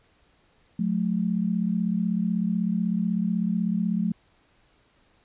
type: tone pair together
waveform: sine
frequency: 180.3 / 216.4 Hz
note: F#3 / A3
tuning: -45 / -29 cents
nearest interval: minor third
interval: 316 cents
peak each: -25 dBFS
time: 0.79-4.12 s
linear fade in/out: 5 ms
effects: pink hiss -63 dBFS RMS until 5.24 s + resampled to 8000 Hz